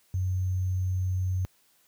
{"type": "tone with sample-and-hold", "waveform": "sine", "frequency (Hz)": 92.5, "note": "F#2", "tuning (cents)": 0, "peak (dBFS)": -24, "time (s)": [0.14, 1.45], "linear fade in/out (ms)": 0, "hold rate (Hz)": 6300, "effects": ["white hiss -65 dBFS RMS until 1.87 s", "high-pass 60 Hz 12 dB/octave"]}